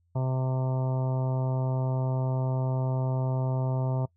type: harmonic tone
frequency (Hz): 130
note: C3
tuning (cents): -11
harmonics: 1 / 2 / 3 / 4 / 5 / 6 / 7 / 8 / 9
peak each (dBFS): -25 / -39 / -40 / -41 / -37 / -47 / -40 / -51 / -50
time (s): 0.15-4.06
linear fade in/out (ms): 10
effects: noise-tail reverb RT60 0.1 s tail -24 dB re dry + added 86 Hz sine -66 dBFS peak until 4.16 s